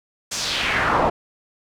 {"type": "noise with band-pass filter sweep", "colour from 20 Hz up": "brown", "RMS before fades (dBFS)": -21, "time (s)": [0.31, 1.1], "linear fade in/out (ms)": 10, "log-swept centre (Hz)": [7100, 700], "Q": 2.1, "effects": []}